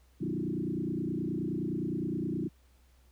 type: tone with frequency modulation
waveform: sine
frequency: 246.9 Hz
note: B3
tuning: in tune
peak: -30 dBFS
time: 0.2-2.49 s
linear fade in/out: 20 ms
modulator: 29.6 Hz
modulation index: 3.6
effects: added 63 Hz sine -60 dBFS peak until 3.11 s + pink hiss -69 dBFS RMS until 3.11 s